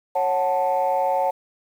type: chord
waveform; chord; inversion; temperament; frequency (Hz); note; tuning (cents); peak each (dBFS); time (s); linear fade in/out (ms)
sine; F# minor; second; equal with one note detuned; 549.6 / 740 / 880; C#5 / F#5 / A5; -15 / 0 / 0; -22; 0.15-1.31; 10
effects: tanh soft clip ceiling -12 dBFS + 8-bit